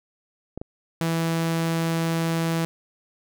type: clicks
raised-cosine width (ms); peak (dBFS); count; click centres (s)
2; -19; 2; 0.576 / 0.615
type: tone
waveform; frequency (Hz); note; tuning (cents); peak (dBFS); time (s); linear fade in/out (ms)
sawtooth; 164.81; E3; 0; -18; 1.01-2.65; 0
effects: none